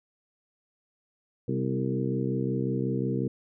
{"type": "harmonic tone with a mistuned harmonic", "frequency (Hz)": 65.5, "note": "C2", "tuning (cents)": 2, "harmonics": [2, 3, 4, 5, 6, 7], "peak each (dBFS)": [-30, -32, -33, -34, -35, -35], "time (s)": [1.48, 3.28], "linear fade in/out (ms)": 5, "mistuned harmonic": 4, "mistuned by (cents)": -35, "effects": []}